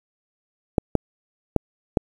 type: clicks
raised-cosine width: 2 ms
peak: -3 dBFS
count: 4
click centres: 0.782 / 0.953 / 1.563 / 1.972 s
effects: 7-bit